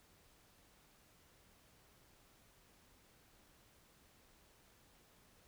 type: silence
effects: pink hiss -68 dBFS RMS until 5.47 s